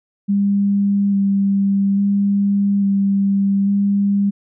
sine tone with vibrato, 199 Hz, G3, 26 cents sharp, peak -13 dBFS, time 0.28-4.31 s, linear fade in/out 20 ms, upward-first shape square, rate 0.59 Hz, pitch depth 12 cents each way, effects none

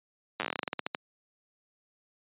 slowing click train, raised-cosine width 0.3 ms, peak -14 dBFS, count 17, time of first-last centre 0.4-0.948 s, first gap 9 ms, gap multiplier 1.16, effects high-pass 200 Hz 12 dB/octave + resampled to 8000 Hz

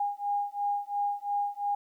sine beating tone pair, 813 / 815.9 Hz, G#5 / G#5, -37 / -31 cents, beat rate 2.9 Hz, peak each -31 dBFS, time 0-1.75 s, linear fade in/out 5 ms, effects 11-bit

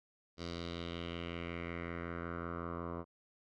10% pulse tone with low-pass filter sweep, 85.4 Hz, F2, 38 cents flat, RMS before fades -42 dBFS, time 0.37-3.05 s, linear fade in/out 50 ms, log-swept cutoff 4800 to 960 Hz, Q 3.1, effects none

